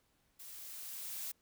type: noise with level ramp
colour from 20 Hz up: blue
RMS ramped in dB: -51 to -41 dBFS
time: 0.39-1.32 s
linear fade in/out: 10 ms
effects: pink hiss -75 dBFS RMS until 1.41 s